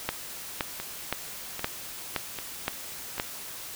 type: two click trains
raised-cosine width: 0.3 ms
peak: -10 / -18 dBFS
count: 7 / 4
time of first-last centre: 0.09-3.199 / 0.8-3.181 s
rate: 1.93 / 1.26 Hz
effects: white hiss -40 dBFS RMS until 3.75 s